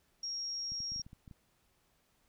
sine tone, 5588 Hz, F8, in tune, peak -36 dBFS, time 0.23-1.02 s, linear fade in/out 5 ms
clicks, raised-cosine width 5 ms, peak -39 dBFS, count 9, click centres 0.72 / 0.804 / 0.92 / 0.961 / 0.997 / 1.065 / 1.131 / 1.278 / 1.312 s
effects pink hiss -73 dBFS RMS until 2.28 s

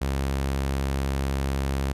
sawtooth tone, 68 Hz, C#2, 33 cents flat, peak -20 dBFS, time 0.01-1.93 s, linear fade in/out 10 ms, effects resampled to 32000 Hz

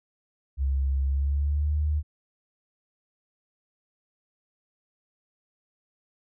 sine tone with pitch glide, 67.8 to 75.23 Hz, C#2 to D2, -38 to +42 cents, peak -22 dBFS, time 0.57-2.03 s, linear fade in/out 50 ms, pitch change +180 cents, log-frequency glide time 1.05-1.74 s, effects none

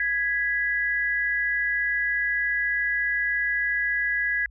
sine tone pair together, 1661.2 / 1975.5 Hz, G#6 / B6, 0 / 0 cents, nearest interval minor third, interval 300 cents, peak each -24 / -26 dBFS, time 0-4.46 s, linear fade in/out 2 ms, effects added 54 Hz sine -46 dBFS peak until 4.5 s

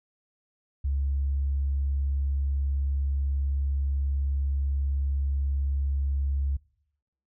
sine tone, 69.3 Hz, C#2, in tune, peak -23 dBFS, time 0.84-6.57 s, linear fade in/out 10 ms, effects noise-tail reverb RT60 0.8 s tail -24 dB re dry + tanh soft clip ceiling -19 dBFS

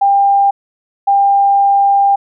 sine tone pair in turn, 797 / 797 Hz, G5 / G5, +28 / +28 cents, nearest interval unison, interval 0 cents, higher neither, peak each -7 dBFS, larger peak neither, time 0.01-0.51 / 1.07-2.16 s, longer second, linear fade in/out 10 ms, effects none

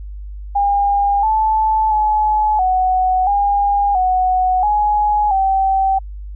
sine tone with pitch steps, 807 / 872 / 853 / 743 / 810 / 740 / 837 / 772 Hz, G#5 / A5 / G#5 / F#5 / G#5 / F#5 / G#5 / G5, -50 / -16 / +46 / +7 / -43 / 0 / +13 / -27 cents, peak -12 dBFS, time 0.55-5.99 s, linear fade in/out 10 ms, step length 680 ms, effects added 50 Hz sine -27 dBFS peak until 6.35 s

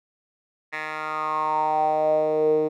10% pulse tone with band-pass filter sweep, 154.8 Hz, D#3, 9 cents flat, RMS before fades -23 dBFS, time 0.72-2.69 s, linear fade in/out 20 ms, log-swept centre 1800 to 400 Hz, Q 6.6, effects none

